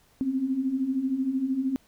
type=beating tone pair; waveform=sine; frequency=253.9 / 266.9 Hz; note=B3 / C4; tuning=+48 / +35 cents; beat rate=13 Hz; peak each=-31 / -25 dBFS; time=0.21-1.76 s; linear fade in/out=0 ms; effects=pink hiss -62 dBFS RMS until 1.87 s